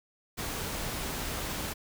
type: noise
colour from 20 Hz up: pink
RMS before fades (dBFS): -35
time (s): 0.37-1.74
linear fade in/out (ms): 20
effects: none